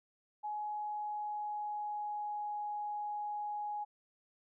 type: tone with pitch glide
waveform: sine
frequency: 841 to 833.7 Hz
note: G#5 to G#5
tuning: +22 to +6 cents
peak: -36 dBFS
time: 0.43-3.85 s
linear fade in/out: 20 ms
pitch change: -16 cents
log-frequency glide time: 0.59-2.59 s
effects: none